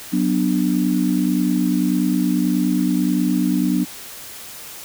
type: chord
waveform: sine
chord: B minor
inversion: second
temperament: just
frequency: 185.21 / 246.9 / 296.3 Hz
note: F#3 / B3 / D4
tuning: +2 / 0 / +15 cents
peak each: -20 dBFS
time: 0.12-3.85 s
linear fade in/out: 20 ms
effects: white hiss -36 dBFS RMS until 4.84 s